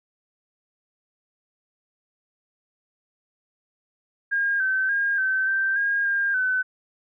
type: tone with pitch steps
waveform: sine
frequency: 1619 / 1539 / 1619 / 1540 / 1565 / 1625 / 1607 / 1513 Hz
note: G#6 / G6 / G#6 / G6 / G6 / G#6 / G6 / F#6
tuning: -45 / -32 / -45 / -31 / -3 / -38 / +43 / +38 cents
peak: -20 dBFS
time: 4.31-6.63 s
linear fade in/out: 20 ms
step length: 290 ms
effects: none